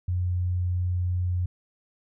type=tone; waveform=sine; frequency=89.7 Hz; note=F2; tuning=47 cents sharp; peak=-23 dBFS; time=0.08-1.46 s; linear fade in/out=5 ms; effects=none